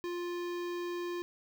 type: tone with notch filter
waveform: square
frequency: 350 Hz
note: F4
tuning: 4 cents sharp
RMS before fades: -37 dBFS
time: 0.04-1.22 s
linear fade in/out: 0 ms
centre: 9800 Hz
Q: 0.59
effects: none